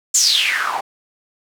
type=noise with band-pass filter sweep; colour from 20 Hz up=white; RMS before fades=-17 dBFS; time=0.14-0.81 s; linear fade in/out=10 ms; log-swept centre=7400 to 750 Hz; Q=7.9; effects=none